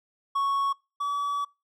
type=tone pair in turn; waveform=triangle; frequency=1108.7 / 1143.2 Hz; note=C#6 / D6; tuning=0 / -47 cents; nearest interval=minor second; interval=53 cents; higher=second; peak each=-21 / -24 dBFS; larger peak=first; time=0.35-0.73 / 1-1.45 s; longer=second; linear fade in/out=10 ms; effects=noise-tail reverb RT60 0.3 s tail -26 dB re dry